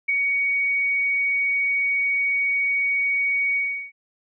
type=tone with ADSR envelope; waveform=sine; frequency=2243 Hz; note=C#7; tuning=20 cents sharp; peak=-16 dBFS; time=0.08-3.92 s; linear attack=13 ms; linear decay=8 ms; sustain=-3 dB; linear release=360 ms; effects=none